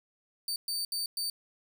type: tone bursts at uneven times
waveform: sawtooth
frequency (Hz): 4592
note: D8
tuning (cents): -40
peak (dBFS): -28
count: 4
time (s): 0.48-0.56 / 0.68-0.85 / 0.92-1.06 / 1.17-1.3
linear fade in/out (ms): 2
effects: none